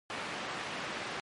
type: band-pass noise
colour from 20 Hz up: white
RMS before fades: -39 dBFS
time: 0.1-1.2 s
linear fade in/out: 0 ms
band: 130 to 2200 Hz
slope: 12 dB/octave
effects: MP3 48 kbps